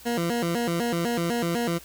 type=tone with vibrato; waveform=20% pulse; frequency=200.6 Hz; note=G3; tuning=40 cents sharp; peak=-19 dBFS; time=0.05-1.79 s; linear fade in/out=20 ms; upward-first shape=square; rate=4 Hz; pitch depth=290 cents each way; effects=added 60 Hz sine -54 dBFS peak until 1.84 s + white hiss -48 dBFS RMS until 1.84 s